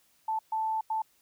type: tone bursts at uneven times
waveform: sine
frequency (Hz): 880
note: A5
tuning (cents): 0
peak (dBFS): -27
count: 3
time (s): 0.28-0.39 / 0.52-0.81 / 0.9-1.02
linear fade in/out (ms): 5
effects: white hiss -67 dBFS RMS until 1.21 s